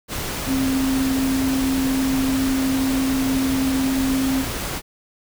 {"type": "tone in noise", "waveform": "sine", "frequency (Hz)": 265.6, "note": "C4", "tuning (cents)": 26, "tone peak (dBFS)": -18, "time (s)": [0.46, 4.45], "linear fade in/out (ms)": 50, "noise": "pink", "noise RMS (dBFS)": -27, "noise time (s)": [0.08, 4.82], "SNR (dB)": 6, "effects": []}